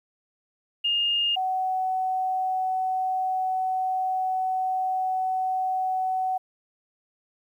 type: tone pair in turn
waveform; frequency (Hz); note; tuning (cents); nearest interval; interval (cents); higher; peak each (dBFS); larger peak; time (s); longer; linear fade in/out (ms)
sine; 2831 / 749.8; F7 / F#5; +23 / +23; octave + major seventh; 2300; first; -21 / -23; first; 0.84-1.36 / 1.36-6.38; second; 10
effects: 10-bit